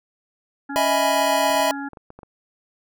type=harmonic tone; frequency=279.4 Hz; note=C#4; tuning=14 cents sharp; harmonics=1 / 3 / 5 / 6; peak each=-29 / -34 / -36 / -37 dBFS; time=0.69-1.89 s; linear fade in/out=10 ms
type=chord; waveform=square; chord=E major seventh; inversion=third; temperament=equal; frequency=622.3 / 659.3 / 830.6 / 987.8 Hz; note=D#5 / E5 / G#5 / B5; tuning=0 / 0 / 0 / 0 cents; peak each=-24 dBFS; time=0.76-1.71 s; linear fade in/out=0 ms
type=clicks; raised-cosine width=1 ms; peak=-27 dBFS; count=8; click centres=1.503 / 1.552 / 1.601 / 1.933 / 1.972 / 2.104 / 2.19 / 2.232 s
effects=none